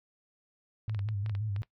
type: tone with vibrato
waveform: sine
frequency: 103.83 Hz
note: G#2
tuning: in tune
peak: -30 dBFS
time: 0.88-1.62 s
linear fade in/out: 0 ms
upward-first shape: square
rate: 5.7 Hz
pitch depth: 71 cents each way
type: clicks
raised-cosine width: 0.3 ms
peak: -29 dBFS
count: 9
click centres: 0.896 / 0.947 / 0.992 / 1.088 / 1.262 / 1.296 / 1.351 / 1.563 / 1.632 s
effects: noise-tail reverb RT60 0.1 s tail -20 dB re dry + MP3 96 kbps